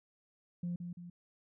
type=tone with echo; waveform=sine; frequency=174.61 Hz; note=F3; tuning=in tune; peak=-33 dBFS; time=0.63-0.76 s; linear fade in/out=5 ms; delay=170 ms; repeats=2; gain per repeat=-6 dB; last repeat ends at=1.1 s; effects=tanh soft clip ceiling -31 dBFS